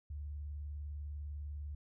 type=tone with vibrato; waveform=sine; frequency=73 Hz; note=D2; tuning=10 cents flat; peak=-40 dBFS; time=0.1-1.75 s; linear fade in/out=5 ms; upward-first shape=square; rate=20 Hz; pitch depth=98 cents each way; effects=none